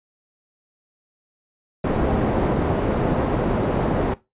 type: low-pass noise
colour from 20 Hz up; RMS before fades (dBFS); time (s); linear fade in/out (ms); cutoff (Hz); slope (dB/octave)
white; -21; 1.84-4.14; 5; 490; 12
effects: noise-tail reverb RT60 0.2 s tail -17 dB re dry + resampled to 8000 Hz